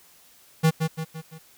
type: tone with echo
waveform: square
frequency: 160 Hz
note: D#3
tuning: 49 cents sharp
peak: -16 dBFS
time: 0.63-0.71 s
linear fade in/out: 20 ms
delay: 170 ms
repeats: 4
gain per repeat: -6 dB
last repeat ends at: 1.39 s
effects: white hiss -55 dBFS RMS until 1.57 s